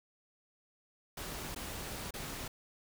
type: noise with dropouts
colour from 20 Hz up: pink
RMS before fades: -42 dBFS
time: 1.17-2.48 s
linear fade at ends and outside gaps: 5 ms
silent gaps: 1.548-1.56 / 2.108-2.138 s
effects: none